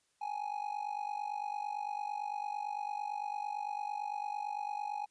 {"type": "tone with amplitude modulation", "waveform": "triangle", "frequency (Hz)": 831, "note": "G#5", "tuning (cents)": 1, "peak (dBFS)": -30, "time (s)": [0.21, 5.06], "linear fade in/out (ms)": 10, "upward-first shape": "sine", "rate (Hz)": 48.9, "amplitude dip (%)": 85, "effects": ["white hiss -75 dBFS RMS until 5.1 s", "resampled to 22050 Hz"]}